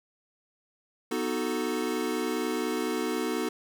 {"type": "chord", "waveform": "square", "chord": "B dominant seventh", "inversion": "none", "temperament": "equal", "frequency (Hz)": [246.9, 311.1, 370, 440], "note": ["B3", "D#4", "F#4", "A4"], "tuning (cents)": [0, 0, 0, 0], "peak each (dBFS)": -34, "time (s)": [1.11, 3.49], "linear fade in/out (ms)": 5, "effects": []}